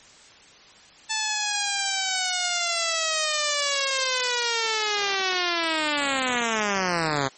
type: linear sweep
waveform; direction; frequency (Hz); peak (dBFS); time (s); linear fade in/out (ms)
5% pulse; down; 880 to 130.81; -11; 1.09-7.29; 20
effects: white hiss -50 dBFS RMS until 7.37 s + MP3 32 kbps